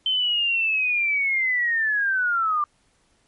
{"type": "linear sweep", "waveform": "sine", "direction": "down", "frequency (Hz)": [3092, 1174.7], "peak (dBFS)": -19, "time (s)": [0.06, 2.64], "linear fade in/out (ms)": 2, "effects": ["pink hiss -64 dBFS RMS until 3.27 s", "MP3 48 kbps"]}